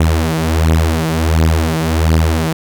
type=beating tone pair; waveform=sawtooth; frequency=79.6 / 81 Hz; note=D#2 / E2; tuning=+40 / -30 cents; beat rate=1.4 Hz; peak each=-10 dBFS; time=0-2.53 s; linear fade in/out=5 ms; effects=none